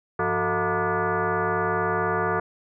sine tone with frequency modulation, 368.6 Hz, F#4, 7 cents flat, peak -21 dBFS, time 0.19-2.4 s, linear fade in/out 5 ms, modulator 271 Hz, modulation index 4.4, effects none

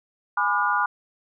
sine chord, G# diminished seventh, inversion none, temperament just, 830.6 / 996.7 / 1196.1 / 1435.3 Hz, G#5 / B5 / D6 / F6, 0 / +16 / +31 / +47 cents, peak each -27 / -25 / -25 / -24 dBFS, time 0.37-0.86 s, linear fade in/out 5 ms, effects none

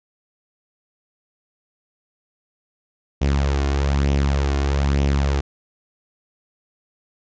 sawtooth tone with flanger, 70 Hz, C#2, 18 cents sharp, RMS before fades -19 dBFS, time 3.21-5.41 s, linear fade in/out 10 ms, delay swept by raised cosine 0.33 to 2.83 ms, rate 1.1 Hz, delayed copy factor +0.5, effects resampled to 16000 Hz

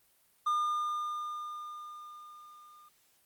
triangle tone with level ramp, 1210 Hz, D#6, 49 cents flat, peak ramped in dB -24 to -53 dBFS, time 0.46-2.89 s, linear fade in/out 10 ms, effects white hiss -68 dBFS RMS until 3.25 s + Opus 32 kbps

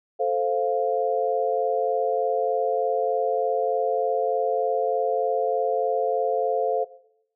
sine chord, F major, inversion first, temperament equal, 440 / 523.3 / 698.5 Hz, A4 / C5 / F5, 0 / 0 / 0 cents, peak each -25 dBFS, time 0.19-6.85 s, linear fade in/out 20 ms, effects noise-tail reverb RT60 0.7 s tail -17 dB re dry

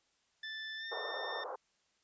25% pulse tone with pitch glide, 1760 to 1806.3 Hz, A6 to A6, 0 to +45 cents, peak -37 dBFS, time 0.43-1.44 s, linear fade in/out 5 ms, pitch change +45 cents, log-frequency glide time 0.77-0.86 s
pink band-pass noise, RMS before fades -42 dBFS, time 0.91-1.56 s, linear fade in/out 10 ms, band 430 to 1300 Hz, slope 48 dB/octave
effects white hiss -75 dBFS RMS until 2.03 s + resampled to 16000 Hz

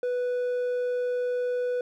sine tone with hard clipping, 493.9 Hz, B4, in tune, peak -26 dBFS, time 0.03-1.81 s, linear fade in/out 2 ms, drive 3 dB, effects none

